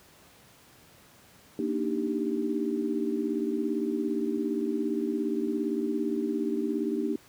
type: chord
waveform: sine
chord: Eb major seventh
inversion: second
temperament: equal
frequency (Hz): 233.1 / 293.7 / 311.1 / 392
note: Bb3 / D4 / Eb4 / G4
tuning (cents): 0 / 0 / 0 / 0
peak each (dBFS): -32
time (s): 1.59-7.16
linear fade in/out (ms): 2
effects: pink hiss -56 dBFS RMS until 7.28 s + high-pass 80 Hz 12 dB/octave